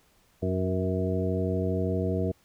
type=harmonic tone with a mistuned harmonic; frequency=92.5 Hz; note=F#2; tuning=in tune; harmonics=1 / 2 / 3 / 4 / 5 / 7; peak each=-29 / -31 / -34 / -33 / -32 / -35 dBFS; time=0.42-2.32 s; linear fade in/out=10 ms; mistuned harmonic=5; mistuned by=+21 cents; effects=pink hiss -64 dBFS RMS until 2.44 s